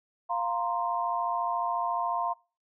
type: chord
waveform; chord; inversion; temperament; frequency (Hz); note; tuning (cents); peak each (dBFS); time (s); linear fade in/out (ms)
sine; F suspended fourth; none; equal; 698.5 / 932.3 / 1046.5; F5 / Bb5 / C6; 0 / 0 / 0; -31; 0.29-2.34; 20
effects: noise-tail reverb RT60 0.4 s tail -26 dB re dry